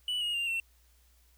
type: tone with pitch steps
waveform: triangle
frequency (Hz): 2961 / 2873 / 2788 / 2706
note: F#7 / F7 / F7 / E7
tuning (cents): +1 / +48 / -4 / +45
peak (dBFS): -28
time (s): 0.08-0.6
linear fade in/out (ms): 2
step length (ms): 130
effects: added 60 Hz sine -62 dBFS peak until 1.37 s + white hiss -68 dBFS RMS until 1.37 s